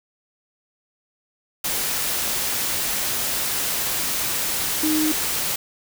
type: tone in noise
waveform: sine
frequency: 309.5 Hz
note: D#4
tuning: 9 cents flat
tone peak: -19 dBFS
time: 4.83-5.12 s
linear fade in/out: 5 ms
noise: white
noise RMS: -24 dBFS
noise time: 1.64-5.56 s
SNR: +2 dB
effects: none